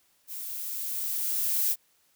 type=noise with level ramp; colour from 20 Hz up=violet; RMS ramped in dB=-38 to -25 dBFS; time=0.27-1.76 s; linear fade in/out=50 ms; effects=white hiss -67 dBFS RMS until 2.15 s